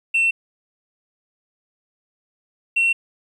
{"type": "tone pair in turn", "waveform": "sine", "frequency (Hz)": [2699, 2719], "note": ["E7", "F7"], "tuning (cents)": [40, -47], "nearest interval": "unison", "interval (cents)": 13, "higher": "second", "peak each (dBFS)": -13, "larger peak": "neither", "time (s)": [[0.14, 0.31], [2.76, 2.93]], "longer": "neither", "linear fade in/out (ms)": 10, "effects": ["tanh soft clip ceiling -13 dBFS", "9-bit"]}